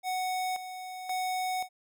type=tone with tremolo; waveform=square; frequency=741 Hz; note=F#5; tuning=2 cents sharp; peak=-30 dBFS; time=0.03-1.69 s; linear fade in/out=50 ms; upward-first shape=square; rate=0.94 Hz; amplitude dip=65%; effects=none